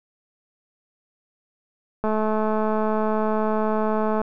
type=click train; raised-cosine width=1 ms; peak=-11 dBFS; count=471; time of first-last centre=2.04-4.216 s; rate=216 Hz; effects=none